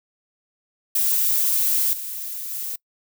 violet noise with level steps, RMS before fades -20 / -31 / -29 dBFS, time 0.95-2.76 s, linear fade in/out 5 ms, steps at 1.93 / 2.51 s, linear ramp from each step 2 ms, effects noise-tail reverb RT60 0.1 s tail -25 dB re dry

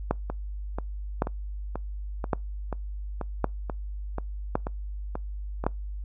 two click trains, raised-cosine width 1 ms, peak -9 / -17 dBFS, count 6 / 12, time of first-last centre 0.11-5.666 / 0.3-5.64 s, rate 0.9 / 2.06 Hz, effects noise-tail reverb RT60 0.2 s tail -26 dB re dry + added 50 Hz sine -32 dBFS peak until 6.04 s

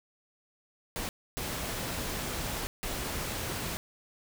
pink noise bursts at uneven times, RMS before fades -35 dBFS, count 3, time 0.96-1.09 / 1.37-2.67 / 2.83-3.77 s, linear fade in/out 0 ms, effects none

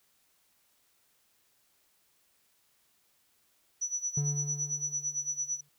sine tone with tremolo, 5920 Hz, F#8, in tune, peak -28 dBFS, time 3.81-5.61 s, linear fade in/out 10 ms, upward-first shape sine, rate 8.9 Hz, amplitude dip 85%
triangle tone with exponential decay, 144.7 Hz, D3, 25 cents flat, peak -25 dBFS, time 4.17-5.69 s, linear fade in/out 5 ms, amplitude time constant 330 ms
effects white hiss -70 dBFS RMS until 5.78 s

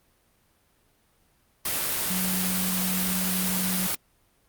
sine tone in noise, 185 Hz, F#3, in tune, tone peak -28 dBFS, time 2.1-3.87 s, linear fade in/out 5 ms, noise white, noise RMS -27 dBFS, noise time 1.65-3.95 s, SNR -4 dB, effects pink hiss -65 dBFS RMS until 4.48 s + Opus 32 kbps

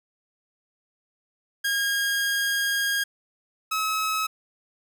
sawtooth tone pair in turn, 1627 / 1285.1 Hz, G#6 / E6, -36 / -44 cents, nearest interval major third, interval 408 cents, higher first, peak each -19 / -20 dBFS, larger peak first, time 1.64-3.04 / 3.71-4.27 s, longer first, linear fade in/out 10 ms, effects none

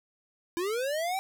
square linear sweep, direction up, 329.6 to 784 Hz, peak -29 dBFS, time 0.57-1.19 s, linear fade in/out 0 ms, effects none

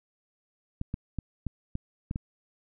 clicks, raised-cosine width 5 ms, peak -19 dBFS, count 7, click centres 0.814 / 0.941 / 1.187 / 1.467 / 1.754 / 2.111 / 2.159 s, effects none

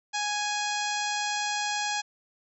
harmonic tone with a mistuned harmonic, 830.6 Hz, G#5, in tune, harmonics 1 / 2 / 3 / 4 / 5 / 6 / 7 / 8 / 9, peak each -31 / -34 / -36 / -37 / -38 / -39 / -39 / -40 / -41 dBFS, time 0.13-2.02 s, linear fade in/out 20 ms, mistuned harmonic 5, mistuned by +16 cents, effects none

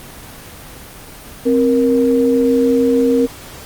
sine tone pair together, 262.9 / 470.3 Hz, C4 / A#4, +8 / +15 cents, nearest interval minor seventh, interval 1007 cents, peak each -13 dBFS, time 1.45-3.27 s, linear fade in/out 20 ms, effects pink hiss -35 dBFS RMS until 3.65 s + Opus 24 kbps

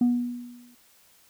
sine tone with exponential decay, 243.1 Hz, B3, 27 cents flat, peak -14 dBFS, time 0.01-0.75 s, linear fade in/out 5 ms, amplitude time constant 160 ms, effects tanh soft clip ceiling -16 dBFS + white hiss -59 dBFS RMS until 1.29 s

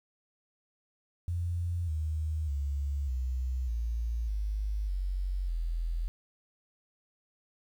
sine tone with pitch steps, 86.6 / 78.05 / 70.34 / 63.39 / 57.13 / 51.49 / 46.41 / 41.83 Hz, F2 / D#2 / C#2 / B1 / A#1 / G#1 / F#1 / E1, -14 / +6 / +26 / +46 / -34 / -14 / +6 / +26 cents, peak -29 dBFS, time 1.28-6.08 s, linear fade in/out 0 ms, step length 600 ms, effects 10-bit

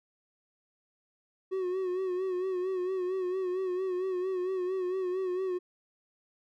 triangle tone with vibrato, 370 Hz, F#4, in tune, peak -27 dBFS, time 1.51-5.59 s, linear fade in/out 20 ms, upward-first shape sine, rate 4.4 Hz, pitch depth 56 cents each way, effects none

